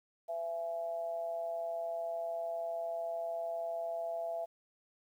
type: tone with amplitude modulation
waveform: sine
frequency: 670 Hz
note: E5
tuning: 28 cents sharp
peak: -32 dBFS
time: 0.28-4.46 s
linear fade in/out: 20 ms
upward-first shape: sine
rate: 167 Hz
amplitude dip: 60%
effects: 11-bit